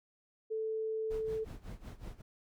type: tone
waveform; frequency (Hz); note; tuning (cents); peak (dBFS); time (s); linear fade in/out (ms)
sine; 440; A4; 0; -33; 0.5-1.45; 20
type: noise with tremolo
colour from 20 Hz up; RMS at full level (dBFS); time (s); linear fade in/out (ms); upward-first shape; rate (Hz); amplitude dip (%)
brown; -43; 1.1-2.22; 10; sine; 5.4; 85
effects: none